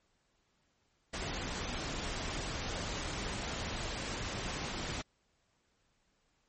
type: noise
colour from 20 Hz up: pink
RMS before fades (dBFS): -38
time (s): 1.13-5.02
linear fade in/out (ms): 10
effects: pink hiss -75 dBFS RMS until 6.48 s + MP3 32 kbps